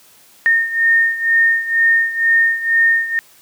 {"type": "beating tone pair", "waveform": "sine", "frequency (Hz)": [1830, 1832.1], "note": ["A#6", "A#6"], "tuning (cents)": [-32, -30], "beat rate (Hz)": 2.1, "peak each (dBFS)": [-13, -17], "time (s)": [0.46, 3.19], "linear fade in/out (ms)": 0, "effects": ["white hiss -48 dBFS RMS until 3.41 s", "high-pass 100 Hz 12 dB/octave"]}